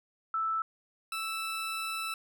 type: tone pair in turn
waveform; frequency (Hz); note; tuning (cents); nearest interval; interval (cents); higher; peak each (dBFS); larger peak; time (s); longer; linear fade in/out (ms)
sine / 20% pulse; 1318.5 / 1318.5; E6 / E6; 0 / 0; unison; 0; neither; -28; neither; 0.34-0.62 / 1.12-2.14; second; 2
effects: none